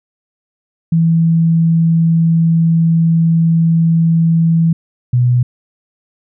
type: tone pair in turn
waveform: sine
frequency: 164.81 / 123.47 Hz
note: E3 / B2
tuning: 0 / 0 cents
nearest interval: perfect fourth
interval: 500 cents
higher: first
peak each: -8 dBFS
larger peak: neither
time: 0.92-4.73 / 5.13-5.43 s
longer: first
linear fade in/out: 5 ms
effects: none